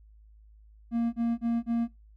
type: tone bursts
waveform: triangle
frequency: 233.1 Hz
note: A#3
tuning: in tune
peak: -22 dBFS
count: 4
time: 0.91-1.88 s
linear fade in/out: 50 ms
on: 220 ms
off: 30 ms
effects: noise-tail reverb RT60 0.2 s tail -20 dB re dry + added 53 Hz sine -52 dBFS peak until 2.16 s